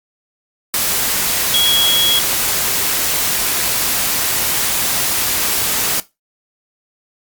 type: tone in noise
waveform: sine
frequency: 3322 Hz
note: G#7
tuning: in tune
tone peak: -12 dBFS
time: 1.54-2.19 s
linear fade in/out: 0 ms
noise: white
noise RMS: -17 dBFS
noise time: 0.74-6 s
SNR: +2 dB
effects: noise-tail reverb RT60 0.2 s tail -17 dB re dry + Opus 48 kbps